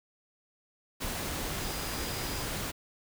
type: tone in noise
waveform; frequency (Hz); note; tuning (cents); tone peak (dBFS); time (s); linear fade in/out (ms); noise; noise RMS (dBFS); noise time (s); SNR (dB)
sine; 4920; D#8; -20; -45; 1.6-2.47; 20; pink; -35; 1-2.72; -13
effects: none